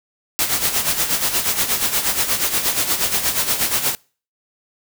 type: noise with tremolo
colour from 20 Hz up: white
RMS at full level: -17 dBFS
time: 0.39-3.95 s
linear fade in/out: 0 ms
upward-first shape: sine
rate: 8.4 Hz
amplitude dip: 65%
effects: noise-tail reverb RT60 0.4 s tail -25 dB re dry